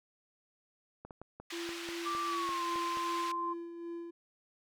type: clicks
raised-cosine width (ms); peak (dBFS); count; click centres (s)
1; -32; 10; 1.05 / 1.108 / 1.216 / 1.4 / 1.691 / 1.889 / 2.15 / 2.491 / 2.758 / 2.971
type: band-pass noise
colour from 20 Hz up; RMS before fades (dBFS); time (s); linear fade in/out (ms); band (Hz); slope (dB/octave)
white; -44; 1.5-3.32; 5; 1100 to 3600; 12
type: tone with tremolo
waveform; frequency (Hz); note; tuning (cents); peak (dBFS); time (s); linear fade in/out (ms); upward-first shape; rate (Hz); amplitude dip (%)
triangle; 339.8; F4; -47; -36; 1.52-4.11; 10; sine; 2.6; 45
type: tone with pitch glide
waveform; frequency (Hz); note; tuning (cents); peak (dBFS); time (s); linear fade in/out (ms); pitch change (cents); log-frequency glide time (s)
sine; 1174.7 to 1040.5; D6 to C6; 0 to -10; -33; 2.05-3.54; 20; -210; 2.26-2.63
effects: none